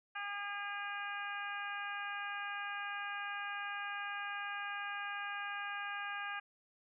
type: harmonic tone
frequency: 405.7 Hz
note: G#4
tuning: 41 cents flat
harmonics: 2 / 3 / 4 / 5 / 6 / 7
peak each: -46 / -45 / -42 / -52 / -47 / -51 dBFS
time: 0.15-6.4 s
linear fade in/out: 10 ms
effects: none